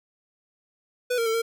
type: tone with pitch steps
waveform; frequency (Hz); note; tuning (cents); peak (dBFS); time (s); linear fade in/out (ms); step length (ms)
square; 494.5 / 461.7 / 447.6 / 458.4; B4 / A#4 / A4 / A#4; +2 / -17 / +30 / -29; -23; 1.1-1.42; 10; 80
effects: none